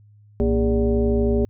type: tone with frequency modulation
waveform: sine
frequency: 233.1 Hz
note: A#3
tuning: in tune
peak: -16 dBFS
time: 0.4-1.45 s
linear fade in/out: 0 ms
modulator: 173 Hz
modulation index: 1.5
effects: added 104 Hz sine -48 dBFS peak until 1.49 s